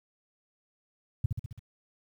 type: tone with echo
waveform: sine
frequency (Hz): 109.3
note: A2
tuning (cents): -11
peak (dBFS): -20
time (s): 1.24-1.26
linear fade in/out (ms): 5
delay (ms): 67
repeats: 5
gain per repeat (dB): -4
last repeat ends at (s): 1.595
effects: 10-bit